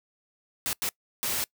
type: noise bursts at uneven times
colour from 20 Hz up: white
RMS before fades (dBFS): -29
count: 3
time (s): 0.66-0.73 / 0.82-0.89 / 1.23-1.44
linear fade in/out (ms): 0
effects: noise-tail reverb RT60 0.1 s tail -24 dB re dry